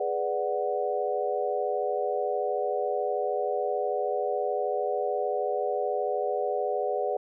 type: chord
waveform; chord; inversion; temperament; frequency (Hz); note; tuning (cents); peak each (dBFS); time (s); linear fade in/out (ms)
sine; G# half-diminished seventh; none; equal; 415.3 / 493.9 / 587.3 / 740; G#4 / B4 / D5 / F#5; 0 / 0 / 0 / 0; -31; 0-7.17; 5
effects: none